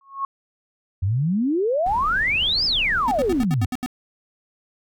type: tone with exponential growth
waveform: sine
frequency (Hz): 1095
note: C#6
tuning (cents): -22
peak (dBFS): -19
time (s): 0.01-0.25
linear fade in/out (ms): 2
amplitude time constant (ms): 52
type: exponential two-way sweep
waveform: sine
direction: up then down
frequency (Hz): 87.6 to 5300 to 87.6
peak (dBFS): -18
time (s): 1.02-3.66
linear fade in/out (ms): 10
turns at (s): 2.65
type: noise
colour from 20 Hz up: brown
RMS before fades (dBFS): -34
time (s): 1.86-3.45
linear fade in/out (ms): 2
type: tone bursts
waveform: square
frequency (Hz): 251.5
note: B3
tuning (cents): +32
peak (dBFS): -24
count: 8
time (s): 3.08-3.861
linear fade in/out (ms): 0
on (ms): 32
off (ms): 75
effects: none